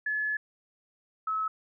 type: tone pair in turn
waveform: sine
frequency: 1713 / 1293 Hz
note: A6 / E6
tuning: -47 / -34 cents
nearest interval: perfect fourth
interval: 487 cents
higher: first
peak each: -27 dBFS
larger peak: neither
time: 0.06-0.37 / 1.27-1.48 s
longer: first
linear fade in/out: 5 ms
effects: none